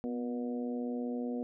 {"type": "harmonic tone with a mistuned harmonic", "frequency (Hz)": 120.5, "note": "B2", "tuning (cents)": -42, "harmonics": [2, 3, 4, 5, 6], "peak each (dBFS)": [-34, -45, -40, -48, -49], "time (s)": [0.04, 1.43], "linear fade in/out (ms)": 0, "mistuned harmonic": 2, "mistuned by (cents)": 36, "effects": []}